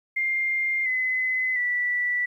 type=tone with pitch steps; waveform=sine; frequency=2109 / 2029 / 1963 Hz; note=C7 / B6 / B6; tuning=+13 / +46 / -11 cents; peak=-22 dBFS; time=0.16-2.26 s; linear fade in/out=10 ms; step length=700 ms; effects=10-bit